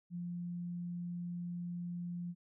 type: tone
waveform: sine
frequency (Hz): 174.61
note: F3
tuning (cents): 0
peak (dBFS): -38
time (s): 0.1-2.35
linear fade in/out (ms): 50
effects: none